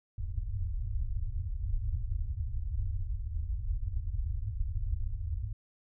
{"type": "low-pass noise", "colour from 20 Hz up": "pink", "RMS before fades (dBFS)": -33, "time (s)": [0.18, 5.53], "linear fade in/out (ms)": 10, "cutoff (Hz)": 110, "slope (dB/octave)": 96, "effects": []}